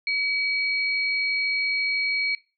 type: tone pair together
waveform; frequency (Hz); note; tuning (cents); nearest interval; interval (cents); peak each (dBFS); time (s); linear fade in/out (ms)
sine; 2273 / 4284; C#7 / C8; +43 / +40; major seventh; 1097; -23 / -30; 0.07-2.35; 2
effects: noise-tail reverb RT60 0.3 s tail -19 dB re dry